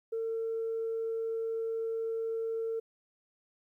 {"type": "tone", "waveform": "sine", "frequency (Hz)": 452, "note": "A4", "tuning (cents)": 47, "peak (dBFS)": -30, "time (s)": [0.12, 2.8], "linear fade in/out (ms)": 10, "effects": ["tanh soft clip ceiling -27 dBFS", "12-bit"]}